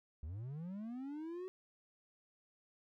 triangle linear sweep, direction up, 69.3 to 378.3 Hz, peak -40 dBFS, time 0.23-1.48 s, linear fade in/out 0 ms, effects none

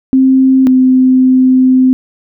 sine tone pair in turn, 263.2 / 257.9 Hz, C4 / C4, +10 / -25 cents, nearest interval unison, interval 35 cents, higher first, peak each -4 dBFS, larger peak neither, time 0.13-0.67 / 0.67-1.93 s, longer second, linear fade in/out 0 ms, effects none

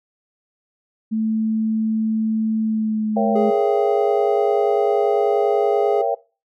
sine tone with pitch glide, 220 to 214.6 Hz, A3 to A3, 0 to -43 cents, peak -18 dBFS, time 1.11-3.51 s, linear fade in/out 20 ms, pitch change -43 cents, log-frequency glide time 2.61-3.18 s
sine chord, A# diminished seventh, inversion none, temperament equal with one note detuned, 466.2 / 554.4 / 676.6 / 784 Hz, A#4 / C#5 / E5 / G5, 0 / 0 / +45 / 0 cents, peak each -23 dBFS, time 3.16-6.15 s, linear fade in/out 10 ms
triangle tone, 416 Hz, G#4, 3 cents sharp, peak -16 dBFS, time 3.35-6.02 s, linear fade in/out 10 ms
effects noise-tail reverb RT60 0.3 s tail -19 dB re dry

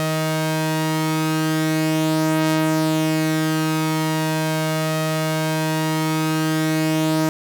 sawtooth tone pair together, 157.5 / 314.8 Hz, D#3 / D#4, +21 / +20 cents, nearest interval octave, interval 1199 cents, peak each -17 dBFS, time 0-7.29 s, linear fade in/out 0 ms, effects 8-bit

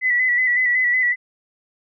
sine tone with vibrato, 1982 Hz, B6, 6 cents sharp, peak -15 dBFS, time 0.01-1.16 s, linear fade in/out 50 ms, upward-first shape square, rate 5.4 Hz, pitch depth 34 cents each way, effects none

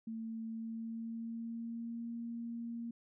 sine tone with pitch glide, 224.7 to 233.3 Hz, A3 to A#3, +37 to +2 cents, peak -39 dBFS, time 0.07-2.91 s, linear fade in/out 5 ms, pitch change +65 cents, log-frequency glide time 0.46-2.1 s, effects none

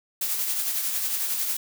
blue noise with tremolo, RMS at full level -25 dBFS, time 0.21-1.57 s, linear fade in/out 5 ms, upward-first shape triangle, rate 11 Hz, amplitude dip 45%, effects none

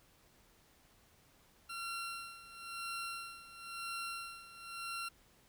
20% pulse tone with tremolo, 1368 Hz, F6, 36 cents flat, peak -34 dBFS, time 1.69-5.09 s, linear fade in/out 10 ms, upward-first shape sine, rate 0.98 Hz, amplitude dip 80%, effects pink hiss -67 dBFS RMS until 5.48 s

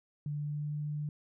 sine tone with pitch glide, 147.2 to 148.82 Hz, D3 to D3, +4 to +23 cents, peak -33 dBFS, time 0.26-1.09 s, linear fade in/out 2 ms, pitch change +19 cents, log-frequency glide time 0.37-0.77 s, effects none

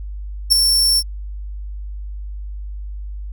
sawtooth tone with ADSR envelope, 5430 Hz, F8, 50 cents flat, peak -4 dBFS, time 0.5-1.03 s, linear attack 23 ms, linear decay 8 ms, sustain -6 dB, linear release 48 ms, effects added 50 Hz sine -26 dBFS peak until 3.32 s

